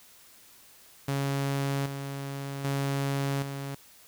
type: tone with tremolo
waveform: sawtooth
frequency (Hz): 138.7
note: C#3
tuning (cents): +1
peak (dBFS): -23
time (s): 1.08-3.75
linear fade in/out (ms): 5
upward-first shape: square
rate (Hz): 0.64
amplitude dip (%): 55
effects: white hiss -55 dBFS RMS until 4.07 s